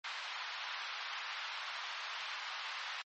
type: band-pass noise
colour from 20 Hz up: pink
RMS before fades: -43 dBFS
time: 0.04-3.02 s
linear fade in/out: 5 ms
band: 950 to 4400 Hz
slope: 24 dB/octave
effects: MP3 32 kbps